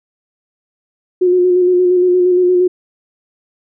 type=tone with vibrato; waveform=sine; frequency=361 Hz; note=F#4; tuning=43 cents flat; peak=-8 dBFS; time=1.21-2.68 s; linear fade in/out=10 ms; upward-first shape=square; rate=8.6 Hz; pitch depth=21 cents each way; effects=none